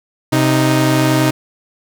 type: tone pair together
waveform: sawtooth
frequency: 130.8 / 311.1 Hz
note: C3 / D#4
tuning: 0 / 0 cents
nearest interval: octave + minor third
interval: 1500 cents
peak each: -10 dBFS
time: 0.32-1.31 s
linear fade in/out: 10 ms
effects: none